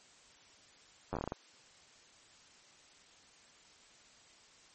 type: slowing click train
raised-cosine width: 1 ms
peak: -22 dBFS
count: 9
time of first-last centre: 1.13-1.321 s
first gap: 10 ms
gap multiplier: 1.24
effects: white hiss -61 dBFS RMS until 4.74 s + MP3 32 kbps